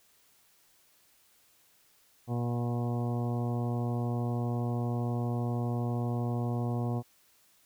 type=harmonic tone with a mistuned harmonic; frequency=120 Hz; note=B2; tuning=49 cents flat; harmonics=1 / 2 / 3 / 4 / 5 / 6 / 7 / 8 / 9; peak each=-30 / -35 / -41 / -42 / -46 / -42 / -48 / -50 / -50 dBFS; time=2.27-7.03 s; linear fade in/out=50 ms; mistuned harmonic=7; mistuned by=-26 cents; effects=white hiss -65 dBFS RMS until 7.65 s